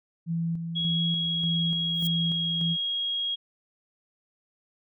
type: tone with tremolo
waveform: sine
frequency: 166.7 Hz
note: E3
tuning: 20 cents sharp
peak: -25 dBFS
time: 0.26-2.77 s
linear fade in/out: 50 ms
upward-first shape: square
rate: 1.7 Hz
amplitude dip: 45%
type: tone with pitch glide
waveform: sine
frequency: 3322 to 3282 Hz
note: G#7 to G#7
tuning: 0 to -21 cents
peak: -26 dBFS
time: 0.75-3.36 s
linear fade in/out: 20 ms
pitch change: -21 cents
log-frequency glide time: 0.85-2.65 s
type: noise with exponential growth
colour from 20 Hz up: violet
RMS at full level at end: -34 dBFS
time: 1.91-2.07 s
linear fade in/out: 1 ms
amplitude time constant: 34 ms
effects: none